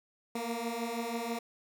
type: beating tone pair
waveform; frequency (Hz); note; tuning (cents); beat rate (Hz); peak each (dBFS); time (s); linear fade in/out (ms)
15% pulse; 228.9 / 235.1; A#3 / A#3; -31 / +15; 6.2; -32 / -29; 0.35-1.39; 5
effects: none